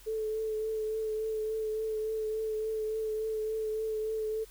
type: tone with vibrato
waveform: sine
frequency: 436.2 Hz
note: A4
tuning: 15 cents flat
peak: -30 dBFS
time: 0.06-4.45 s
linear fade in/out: 20 ms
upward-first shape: triangle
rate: 3.5 Hz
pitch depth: 24 cents each way
effects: added 43 Hz sine -54 dBFS peak until 4.5 s + white hiss -57 dBFS RMS until 4.5 s